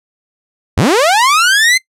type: linear sweep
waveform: sawtooth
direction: up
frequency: 58.27 to 2093 Hz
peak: -4 dBFS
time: 0.77-1.78 s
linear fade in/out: 10 ms
effects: noise-tail reverb RT60 0.1 s tail -21 dB re dry + low-pass 10000 Hz 12 dB/octave